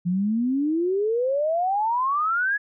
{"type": "exponential sweep", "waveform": "sine", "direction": "up", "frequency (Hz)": [171.3, 1708], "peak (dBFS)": -20, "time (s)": [0.05, 2.58], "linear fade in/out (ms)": 20, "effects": []}